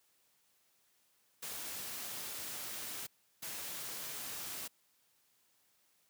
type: noise bursts at uneven times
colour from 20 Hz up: white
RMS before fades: -43 dBFS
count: 2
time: 1.42-3.07 / 3.42-4.68 s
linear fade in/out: 10 ms
effects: white hiss -73 dBFS RMS until 6.09 s + high-pass 80 Hz 12 dB/octave